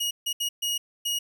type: tone bursts at uneven times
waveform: sawtooth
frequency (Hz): 2885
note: F#7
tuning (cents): -44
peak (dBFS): -22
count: 5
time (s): 0-0.11 / 0.26-0.33 / 0.4-0.49 / 0.62-0.78 / 1.05-1.19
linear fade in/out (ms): 10
effects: none